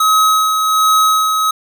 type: tone with tremolo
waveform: square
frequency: 1275 Hz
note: D#6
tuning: 42 cents sharp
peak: -9 dBFS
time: 0-1.51 s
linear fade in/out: 5 ms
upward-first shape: sine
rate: 1.3 Hz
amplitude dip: 40%
effects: none